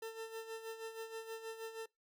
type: tone with tremolo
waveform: 40% pulse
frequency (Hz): 448.4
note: A4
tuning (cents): +33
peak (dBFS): -40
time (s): 0.02-1.86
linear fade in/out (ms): 5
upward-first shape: sine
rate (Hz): 6.3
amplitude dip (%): 65
effects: noise-tail reverb RT60 0.2 s tail -23 dB re dry